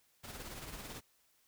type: noise with tremolo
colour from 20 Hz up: pink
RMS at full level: -45 dBFS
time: 0.23-1.01 s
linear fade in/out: 20 ms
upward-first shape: sine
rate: 18 Hz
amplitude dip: 45%
effects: white hiss -72 dBFS RMS until 1.47 s